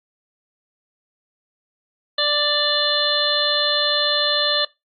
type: harmonic tone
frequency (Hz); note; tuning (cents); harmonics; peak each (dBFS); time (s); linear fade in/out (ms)
589; D5; +5; 1 / 2 / 3 / 5 / 6 / 7; -24 / -28 / -26 / -27 / -21 / -22; 2.18-4.65; 5
effects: noise-tail reverb RT60 0.2 s tail -21 dB re dry + AAC 64 kbps